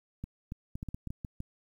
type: clicks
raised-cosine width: 5 ms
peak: -25 dBFS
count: 10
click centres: 0.24 / 0.521 / 0.755 / 0.829 / 0.887 / 0.945 / 1.073 / 1.105 / 1.248 / 1.404 s
effects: 10-bit